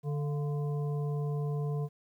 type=harmonic tone with a mistuned harmonic; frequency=146.83 Hz; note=D3; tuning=in tune; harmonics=1 / 3 / 5 / 7; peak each=-30 / -39 / -47 / -50 dBFS; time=0.03-1.89 s; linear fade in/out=50 ms; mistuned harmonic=5; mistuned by=-78 cents; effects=11-bit